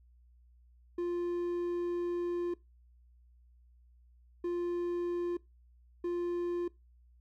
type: tone bursts at uneven times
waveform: triangle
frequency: 349.2 Hz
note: F4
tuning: in tune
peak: -29 dBFS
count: 3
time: 0.98-2.54 / 4.44-5.37 / 6.04-6.68 s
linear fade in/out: 5 ms
effects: noise-tail reverb RT60 0.2 s tail -21 dB re dry + added 60 Hz sine -59 dBFS peak until 7.2 s